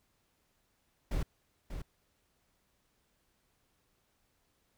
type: noise with echo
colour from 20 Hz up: brown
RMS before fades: -32 dBFS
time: 1.11-1.23 s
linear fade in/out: 5 ms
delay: 590 ms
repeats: 1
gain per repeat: -8 dB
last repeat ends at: 1.82 s
effects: pink hiss -75 dBFS RMS until 4.77 s